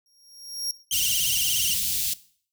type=tone with exponential growth; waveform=sawtooth; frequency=5588 Hz; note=F8; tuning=in tune; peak=-21 dBFS; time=0.06-0.71 s; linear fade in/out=1 ms; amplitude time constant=140 ms
type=tone with vibrato; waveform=20% pulse; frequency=2980 Hz; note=F#7; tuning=12 cents sharp; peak=-19 dBFS; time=0.91-1.74 s; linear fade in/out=2 ms; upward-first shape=triangle; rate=17 Hz; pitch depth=160 cents each way
type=band-stop noise; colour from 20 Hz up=white; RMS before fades=-26 dBFS; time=0.92-2.14 s; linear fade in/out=10 ms; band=170 to 2900 Hz; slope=24 dB/octave
effects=noise-tail reverb RT60 0.5 s tail -18 dB re dry